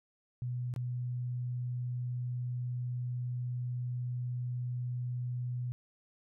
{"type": "tone with dropouts", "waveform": "sine", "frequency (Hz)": 123.47, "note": "B2", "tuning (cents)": 0, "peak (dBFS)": -33, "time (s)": [0.42, 5.72], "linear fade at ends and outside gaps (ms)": 0, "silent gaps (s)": [0.739, 0.762], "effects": []}